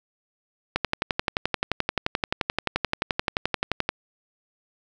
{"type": "click train", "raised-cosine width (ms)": 0.3, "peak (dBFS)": -6, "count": 37, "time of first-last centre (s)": [0.76, 3.89], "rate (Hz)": 11.5, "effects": []}